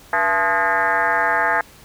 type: tone with frequency modulation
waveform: sine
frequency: 1244.5 Hz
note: D#6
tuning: in tune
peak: -15 dBFS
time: 0.13-1.61 s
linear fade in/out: 2 ms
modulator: 190 Hz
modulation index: 3.3
effects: pink hiss -46 dBFS RMS until 1.84 s